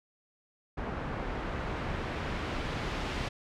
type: noise with low-pass filter sweep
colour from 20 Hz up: pink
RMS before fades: -35 dBFS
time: 0.77-3.29 s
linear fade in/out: 10 ms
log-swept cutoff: 1400 to 3800 Hz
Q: 0.76
effects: none